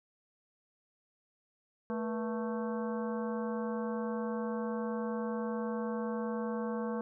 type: harmonic tone with a mistuned harmonic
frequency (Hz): 221.3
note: A3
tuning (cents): +10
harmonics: 1 / 2 / 3 / 4 / 5 / 6 / 7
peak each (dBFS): -35 / -37 / -45 / -45 / -45 / -53 / -51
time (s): 1.9-7.01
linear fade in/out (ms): 0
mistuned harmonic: 2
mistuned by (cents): +150
effects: none